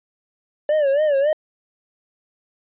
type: tone with vibrato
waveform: triangle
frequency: 580 Hz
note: D5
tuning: 22 cents flat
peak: -13 dBFS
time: 0.69-1.33 s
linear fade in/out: 2 ms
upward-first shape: sine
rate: 3.6 Hz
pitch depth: 120 cents each way
effects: resampled to 8000 Hz